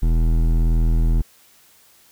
sine tone with hard clipping, 40.87 Hz, E1, 14 cents flat, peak -16 dBFS, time 0.02-1.22 s, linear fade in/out 10 ms, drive 13 dB, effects white hiss -53 dBFS RMS until 2.11 s

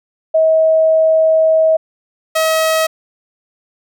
sine / sawtooth tone pair in turn, 639 / 639 Hz, D#5 / D#5, +46 / +46 cents, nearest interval unison, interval 0 cents, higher neither, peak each -8 dBFS, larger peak neither, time 0.34-1.77 / 2.35-2.87 s, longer first, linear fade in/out 10 ms, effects none

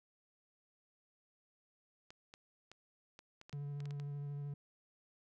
clicks, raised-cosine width 0.2 ms, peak -36 dBFS, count 11, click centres 2.105 / 2.339 / 2.716 / 3.191 / 3.414 / 3.495 / 3.528 / 3.804 / 3.856 / 3.908 / 3.999 s
triangle tone with vibrato, 143.4 Hz, D3, 41 cents flat, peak -38 dBFS, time 3.53-4.54 s, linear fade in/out 5 ms, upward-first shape sine, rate 13 Hz, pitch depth 15 cents each way
effects none

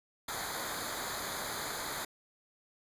pink noise with comb filter, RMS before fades -38 dBFS, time 0.28-2.05 s, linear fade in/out 5 ms, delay 0.36 ms, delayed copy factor -0.85, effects resampled to 32000 Hz

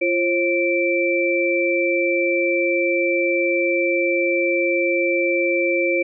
sine tone cluster, 344.5 / 537 / 2336 Hz, F4 / C5 / D7, -24 / +45 / -10 cents, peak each -21 dBFS, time 0.01-6.03 s, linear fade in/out 10 ms, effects none

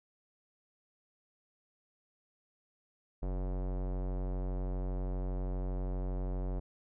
square tone with low-pass filter, 46.25 Hz, F#1, in tune, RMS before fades -35 dBFS, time 3.22-6.6 s, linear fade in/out 10 ms, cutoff 650 Hz, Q 1.3, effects none

